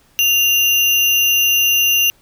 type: tone with sample-and-hold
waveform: sine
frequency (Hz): 2794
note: F7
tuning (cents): 0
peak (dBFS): -11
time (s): 0.19-2.1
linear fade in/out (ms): 0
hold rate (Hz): 8820
effects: pink hiss -54 dBFS RMS until 2.21 s